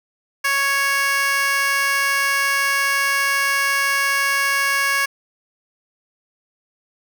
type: tone with high-pass filter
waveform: 15% pulse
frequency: 554.4 Hz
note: C#5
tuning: in tune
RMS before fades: -19 dBFS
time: 0.44-5.06 s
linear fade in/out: 10 ms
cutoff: 1500 Hz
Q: 1.2
effects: none